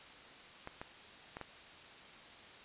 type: clicks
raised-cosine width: 0.5 ms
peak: -28 dBFS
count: 4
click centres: 0.674 / 0.815 / 1.369 / 1.413 s
effects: white hiss -54 dBFS RMS until 2.64 s + resampled to 8000 Hz